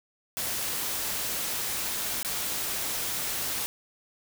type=noise with dropouts; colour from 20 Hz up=white; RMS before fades=-31 dBFS; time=0.37-3.66 s; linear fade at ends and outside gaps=0 ms; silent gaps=2.229-2.248 s; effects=none